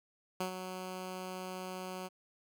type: tone with ADSR envelope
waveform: 10% pulse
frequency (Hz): 185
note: F#3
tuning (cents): 0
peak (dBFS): -24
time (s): 0.4-2.09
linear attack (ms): 6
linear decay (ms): 100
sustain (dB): -8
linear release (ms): 28
effects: none